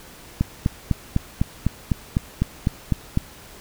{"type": "click train", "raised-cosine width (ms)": 5, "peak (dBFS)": -6, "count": 12, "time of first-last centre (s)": [0.41, 3.174], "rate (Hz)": 3.98, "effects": ["pink hiss -44 dBFS RMS until 3.6 s"]}